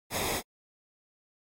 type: noise with comb filter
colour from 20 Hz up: pink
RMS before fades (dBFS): -32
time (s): 0.1-0.42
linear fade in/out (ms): 50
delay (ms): 0.68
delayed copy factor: -0.65
effects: AAC 48 kbps